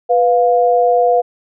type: tone pair together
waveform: sine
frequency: 493.9 / 702.7 Hz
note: B4 / F5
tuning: 0 / +10 cents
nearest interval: tritone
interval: 610 cents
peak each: -12 dBFS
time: 0.09-1.22 s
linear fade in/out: 20 ms
effects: none